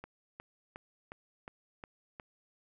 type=click train; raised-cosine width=0.5 ms; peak=-29 dBFS; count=7; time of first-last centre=0.04-2.198 s; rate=2.78 Hz; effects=none